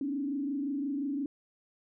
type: tone with frequency modulation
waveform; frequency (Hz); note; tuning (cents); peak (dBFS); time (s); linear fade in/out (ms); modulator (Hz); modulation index
sine; 280.5; C#4; +21; -30; 0.01-1.26; 2; 25.7; 0.84
effects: none